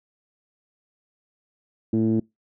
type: tone with low-pass filter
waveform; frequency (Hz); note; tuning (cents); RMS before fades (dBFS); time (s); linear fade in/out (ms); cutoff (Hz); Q
10% pulse; 111.2; A2; +19; -21; 1.93-2.2; 5; 280; 5.2
effects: noise-tail reverb RT60 0.2 s tail -26 dB re dry